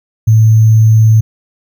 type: tone with sample-and-hold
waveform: sine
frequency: 110.4 Hz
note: A2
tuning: 6 cents sharp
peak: -3 dBFS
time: 0.27-1.21 s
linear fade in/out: 10 ms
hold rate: 6300 Hz
effects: none